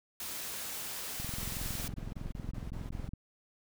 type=noise; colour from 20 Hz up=white; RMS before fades=-40 dBFS; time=0.2-1.88 s; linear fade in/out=2 ms
type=click train; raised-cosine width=5 ms; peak=-28 dBFS; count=43; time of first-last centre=1.2-3.135 s; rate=21.7 Hz
type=noise bursts; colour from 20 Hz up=brown; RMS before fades=-43 dBFS; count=9; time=1.39-3.088 s; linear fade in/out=10 ms; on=170 ms; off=21 ms
effects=none